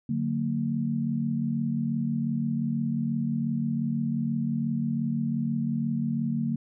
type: chord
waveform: sine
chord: D augmented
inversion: none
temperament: just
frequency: 146.83 / 183.54 / 229.4 Hz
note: D3 / F#3 / A#3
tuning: 0 / -14 / -28 cents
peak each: -30 / -33 / -27 dBFS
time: 0.09-6.56 s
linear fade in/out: 5 ms
effects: none